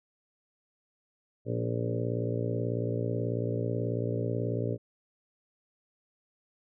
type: harmonic tone with a mistuned harmonic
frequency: 58.3 Hz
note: A#1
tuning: 1 cent sharp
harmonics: 2 / 3 / 4 / 5 / 6 / 7 / 8 / 9 / 10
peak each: -31 / -39 / -41 / -38 / -46 / -36 / -38 / -40 / -41 dBFS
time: 1.45-4.78 s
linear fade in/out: 50 ms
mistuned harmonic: 4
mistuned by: +23 cents
effects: none